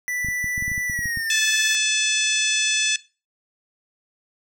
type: tone with pitch glide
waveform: square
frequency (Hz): 1975.5 to 1749.8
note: B6 to A6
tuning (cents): 0 to -10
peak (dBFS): -25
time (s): 0.08-1.75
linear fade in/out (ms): 0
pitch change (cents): -210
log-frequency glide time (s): 0.87-1.4
type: clicks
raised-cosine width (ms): 5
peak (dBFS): -21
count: 12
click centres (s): 0.247 / 0.286 / 0.443 / 0.579 / 0.624 / 0.68 / 0.717 / 0.779 / 0.898 / 0.991 / 1.057 / 1.173
type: harmonic tone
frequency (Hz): 866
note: A5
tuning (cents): -28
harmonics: 2 / 3 / 4 / 5 / 6 / 7 / 8 / 9 / 10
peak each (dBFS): -28 / -24 / -24 / -33 / -31 / -27 / -32 / -31 / -35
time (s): 1.3-2.96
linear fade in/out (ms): 2
effects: noise-tail reverb RT60 0.3 s tail -17 dB re dry